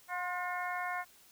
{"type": "harmonic tone with a mistuned harmonic", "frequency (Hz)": 359.5, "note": "F#4", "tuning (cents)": -50, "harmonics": [2, 3, 4, 5, 6], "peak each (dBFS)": [-38, -40, -41, -42, -43], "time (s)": [0.08, 1.05], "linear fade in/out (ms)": 50, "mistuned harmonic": 3, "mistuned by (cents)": -31, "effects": ["white hiss -61 dBFS RMS until 1.31 s"]}